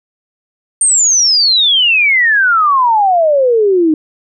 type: exponential sweep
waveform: sine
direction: down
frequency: 8870 to 302.1 Hz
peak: -7 dBFS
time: 0.81-3.94 s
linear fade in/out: 2 ms
effects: none